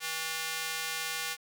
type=tone with high-pass filter; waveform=square; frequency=161.3 Hz; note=E3; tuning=37 cents flat; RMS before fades=-35 dBFS; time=0-1.37 s; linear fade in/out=50 ms; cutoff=1800 Hz; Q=0.75; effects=none